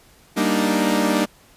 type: chord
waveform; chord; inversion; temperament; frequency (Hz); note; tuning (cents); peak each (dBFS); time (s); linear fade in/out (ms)
sawtooth; Eb major seventh; first; equal; 196 / 233.1 / 293.7 / 311.1; G3 / Bb3 / D4 / Eb4; 0 / 0 / 0 / 0; -19; 0.36-1.26; 20
effects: pink hiss -52 dBFS RMS until 1.56 s + resampled to 32000 Hz